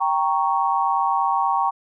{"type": "chord", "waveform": "sine", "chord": "G diminished", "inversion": "none", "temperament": "equal", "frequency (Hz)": [784, 932.3, 1108.7], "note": ["G5", "Bb5", "Db6"], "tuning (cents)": [0, 0, 0], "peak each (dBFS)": -22, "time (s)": [0, 1.71], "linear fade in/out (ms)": 20, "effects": []}